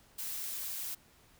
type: noise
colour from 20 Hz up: blue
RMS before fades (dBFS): -39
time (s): 0.18-0.95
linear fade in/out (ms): 10
effects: pink hiss -63 dBFS RMS until 1.39 s